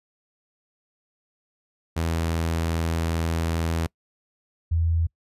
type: tone pair in turn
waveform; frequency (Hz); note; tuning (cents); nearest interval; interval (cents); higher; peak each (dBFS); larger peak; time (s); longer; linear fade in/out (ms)
sawtooth / sine; 82.41 / 82.82; E2 / E2; 0 / +9; unison; 9; second; -19; neither; 1.96-3.87 / 4.71-5.07; first; 10
effects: noise-tail reverb RT60 0.1 s tail -26 dB re dry + resampled to 32000 Hz